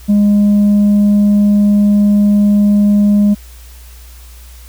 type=tone with tanh clipping; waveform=sine; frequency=205.4 Hz; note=G#3; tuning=19 cents flat; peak=-7 dBFS; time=0.08-3.35 s; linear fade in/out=20 ms; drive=2 dB; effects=added 60 Hz sine -33 dBFS peak until 4.68 s + white hiss -42 dBFS RMS until 4.68 s